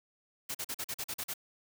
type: noise bursts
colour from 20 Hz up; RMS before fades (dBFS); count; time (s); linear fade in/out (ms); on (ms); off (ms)
white; -37; 9; 0.49-1.339; 10; 57; 42
effects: none